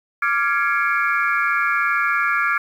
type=tone cluster; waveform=sine; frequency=1172 / 1389 / 1668 / 2179 / 2342 Hz; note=D6 / F6 / G#6 / C#7 / D7; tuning=-4 / -10 / +7 / -30 / -5 cents; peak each=-23 / -20 / -22 / -26 / -28 dBFS; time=0.22-2.58 s; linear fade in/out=5 ms; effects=tanh soft clip ceiling -5 dBFS + 8-bit